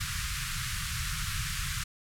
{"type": "band-stop noise", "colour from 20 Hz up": "pink", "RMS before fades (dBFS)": -33, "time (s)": [0, 1.84], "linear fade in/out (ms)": 10, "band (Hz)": [160, 1200], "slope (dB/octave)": 48, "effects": ["low-pass 12000 Hz 12 dB/octave"]}